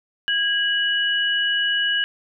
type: tone pair together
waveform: sine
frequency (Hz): 1642 / 2936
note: G#6 / F#7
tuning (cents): -20 / -14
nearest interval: minor seventh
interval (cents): 1006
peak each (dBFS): -21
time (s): 0.28-2.04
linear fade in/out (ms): 0
effects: none

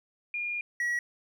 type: tone pair in turn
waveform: sine / triangle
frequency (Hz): 2420 / 1920.8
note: D#7 / B6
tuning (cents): -49 / -49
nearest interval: major third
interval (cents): 400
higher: first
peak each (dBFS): -30 / -25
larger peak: second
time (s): 0.34-0.61 / 0.8-0.99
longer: first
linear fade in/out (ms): 2
effects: none

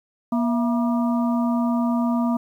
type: harmonic tone with a mistuned harmonic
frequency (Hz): 239.2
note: A#3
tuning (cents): +45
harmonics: 1 / 3 / 4 / 5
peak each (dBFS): -19 / -29 / -31 / -33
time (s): 0.32-2.37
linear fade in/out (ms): 5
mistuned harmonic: 3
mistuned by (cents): -120
effects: 9-bit

